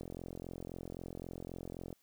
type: click train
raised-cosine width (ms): 2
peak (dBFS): -30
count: 85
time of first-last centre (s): 0.01-1.928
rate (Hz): 43.8
effects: white hiss -73 dBFS RMS until 2.02 s